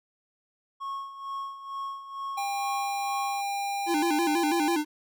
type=tone with tremolo; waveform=triangle; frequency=1096 Hz; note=C#6; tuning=20 cents flat; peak=-29 dBFS; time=0.8-3.42 s; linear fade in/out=20 ms; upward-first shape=sine; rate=2.2 Hz; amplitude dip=70%
type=tone; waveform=square; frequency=800 Hz; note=G5; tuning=35 cents sharp; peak=-29 dBFS; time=2.37-4.76 s; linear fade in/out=10 ms
type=tone with vibrato; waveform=square; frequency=320.2 Hz; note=D#4; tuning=50 cents sharp; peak=-25 dBFS; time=3.86-4.85 s; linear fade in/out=50 ms; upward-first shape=square; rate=6.1 Hz; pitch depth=110 cents each way
effects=none

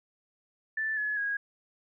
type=tone with pitch steps; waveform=sine; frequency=1760 / 1702 / 1645.9 Hz; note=A6 / G#6 / G#6; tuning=0 / +42 / -16 cents; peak=-28 dBFS; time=0.77-1.37 s; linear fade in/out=5 ms; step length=200 ms; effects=none

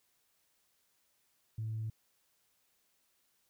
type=tone; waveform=sine; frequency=110.3 Hz; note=A2; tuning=5 cents sharp; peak=-34 dBFS; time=1.58-1.9 s; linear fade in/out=5 ms; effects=tanh soft clip ceiling -31 dBFS + white hiss -75 dBFS RMS until 3.49 s

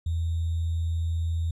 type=tone with sample-and-hold; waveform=sine; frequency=82.8 Hz; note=E2; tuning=8 cents sharp; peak=-24 dBFS; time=0.06-1.51 s; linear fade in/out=5 ms; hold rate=3675 Hz; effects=resampled to 24000 Hz

